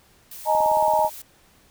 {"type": "noise", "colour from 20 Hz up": "blue", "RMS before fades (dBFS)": -39, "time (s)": [0.31, 1.22], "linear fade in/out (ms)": 5}
{"type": "chord", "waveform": "sine", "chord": "D# suspended fourth", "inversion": "none", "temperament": "equal with one note detuned", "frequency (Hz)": [622.3, 852.5, 932.3], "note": ["D#5", "G#5", "A#5"], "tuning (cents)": [0, 45, 0], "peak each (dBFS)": -21, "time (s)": [0.45, 1.1], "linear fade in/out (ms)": 50}
{"type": "click train", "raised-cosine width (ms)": 2, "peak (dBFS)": -28, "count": 10, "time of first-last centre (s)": [0.55, 1.047], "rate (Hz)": 18.1}
{"effects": ["pink hiss -57 dBFS RMS until 1.7 s"]}